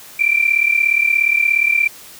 sine tone pair together, 2337 / 2374 Hz, D7 / D7, -9 / +18 cents, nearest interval unison, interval 27 cents, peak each -15 dBFS, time 0.19-1.88 s, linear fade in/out 10 ms, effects white hiss -39 dBFS RMS until 2.19 s

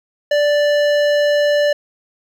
triangle tone with hard clipping, 586 Hz, D5, 4 cents flat, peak -14 dBFS, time 0.31-1.73 s, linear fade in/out 5 ms, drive 18 dB, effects none

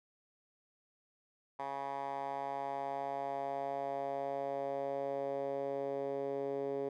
10% pulse tone with band-pass filter sweep, 138.59 Hz, C#3, in tune, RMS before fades -38 dBFS, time 1.59-6.89 s, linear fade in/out 5 ms, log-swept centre 950 to 430 Hz, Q 2.9, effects none

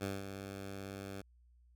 10% pulse tone with ADSR envelope, 98 Hz, G2, in tune, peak -27 dBFS, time 0-1.22 s, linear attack 32 ms, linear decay 190 ms, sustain -8 dB, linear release 14 ms, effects added 60 Hz sine -62 dBFS peak until 1.75 s

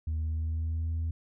sine tone with pitch glide, 78.8 to 81.53 Hz, D#2 to E2, +23 to -19 cents, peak -26 dBFS, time 0.07-1.11 s, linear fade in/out 5 ms, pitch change +58 cents, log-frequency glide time 0.19-0.9 s, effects tanh soft clip ceiling -27 dBFS

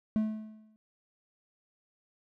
triangle tone with exponential decay, 216.6 Hz, A3, 27 cents flat, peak -21 dBFS, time 0.16-0.76 s, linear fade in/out 0 ms, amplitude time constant 130 ms, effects none

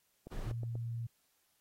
click train, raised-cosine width 2 ms, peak -33 dBFS, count 5, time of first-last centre 0.27-0.754 s, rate 8.26 Hz
brown noise, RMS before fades -40 dBFS, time 0.31-0.52 s, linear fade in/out 10 ms
sine tone, 116.54 Hz, A#2, in tune, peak -36 dBFS, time 0.46-1.07 s, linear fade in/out 10 ms
effects white hiss -75 dBFS RMS until 1.6 s + AAC 48 kbps

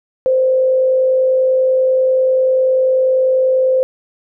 sine tone with frequency modulation, 519 Hz, C5, 14 cents flat, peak -10 dBFS, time 0.26-3.83 s, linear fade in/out 0 ms, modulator 50.2 Hz, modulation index 0.23, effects none

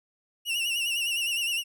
40% pulse tone with vibrato, 2795 Hz, F7, 1 cent sharp, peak -25 dBFS, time 0.45-1.64 s, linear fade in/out 50 ms, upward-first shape sine, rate 9.8 Hz, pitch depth 79 cents each way, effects none

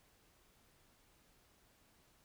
silence, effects pink hiss -70 dBFS RMS until 2.24 s

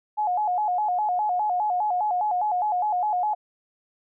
sine tone with vibrato, 781 Hz, G5, 7 cents flat, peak -21 dBFS, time 0.17-3.35 s, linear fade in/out 20 ms, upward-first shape square, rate 4.9 Hz, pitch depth 140 cents each way, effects none

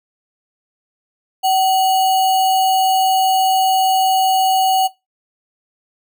sine tone with sample-and-hold, 759 Hz, F#5, 44 cents sharp, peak -12 dBFS, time 1.43-4.88 s, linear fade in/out 20 ms, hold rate 3675 Hz, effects noise-tail reverb RT60 0.2 s tail -18 dB re dry

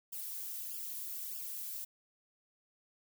violet noise with flanger, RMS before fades -42 dBFS, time 0.12-1.85 s, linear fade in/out 10 ms, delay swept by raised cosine 0.49 to 2.89 ms, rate 1.6 Hz, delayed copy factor -0.8, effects none

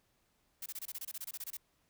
blue noise bursts, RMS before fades -42 dBFS, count 15, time 0.62-1.57 s, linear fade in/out 5 ms, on 40 ms, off 25 ms, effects pink hiss -75 dBFS RMS until 1.89 s

